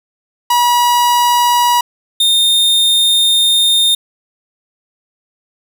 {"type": "tone pair in turn", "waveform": "45% pulse", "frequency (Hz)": [967, 3651], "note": ["B5", "A#7"], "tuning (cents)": [-37, -37], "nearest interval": "octave + major seventh", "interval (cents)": 2300, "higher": "second", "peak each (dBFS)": -9, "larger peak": "neither", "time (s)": [[0.5, 1.81], [2.2, 3.95]], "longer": "second", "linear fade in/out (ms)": 5, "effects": []}